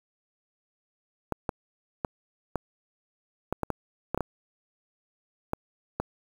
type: clicks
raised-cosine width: 1 ms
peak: -13 dBFS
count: 12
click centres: 1.323 / 1.492 / 2.048 / 2.557 / 3.526 / 3.633 / 3.703 / 4.146 / 4.176 / 4.207 / 5.534 / 6 s
effects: 7-bit